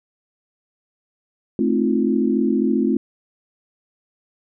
sine chord, F dominant seventh, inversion first, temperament just, 218.3 / 261.9 / 314.3 / 349.2 Hz, A3 / C4 / Eb4 / F4, -13 / +2 / +18 / 0 cents, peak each -20 / -20 / -25 / -22 dBFS, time 1.59-2.97 s, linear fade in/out 2 ms, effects none

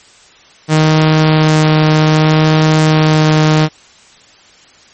sawtooth tone with vibrato, 155.56 Hz, D#3, in tune, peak -3 dBFS, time 0.68-3.69 s, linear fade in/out 50 ms, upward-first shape sine, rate 0.64 Hz, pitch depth 8 cents each way, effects white hiss -43 dBFS RMS until 4.93 s + MP3 32 kbps

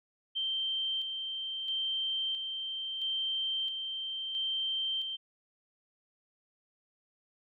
sine tone with tremolo, 3134 Hz, G7, 1 cent flat, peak -30 dBFS, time 0.35-5.17 s, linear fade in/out 20 ms, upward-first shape square, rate 0.75 Hz, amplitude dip 40%, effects none

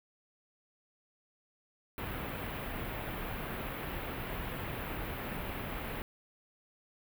pink band-stop noise, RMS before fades -39 dBFS, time 1.98-6.02 s, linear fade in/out 0 ms, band 2900 to 14000 Hz, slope 24 dB/octave, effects none

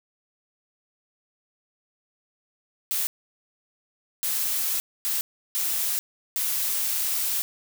blue noise bursts at uneven times, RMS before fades -26 dBFS, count 5, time 2.91-3.07 / 4.23-4.8 / 5.05-5.21 / 5.55-5.99 / 6.36-7.42 s, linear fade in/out 0 ms, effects none

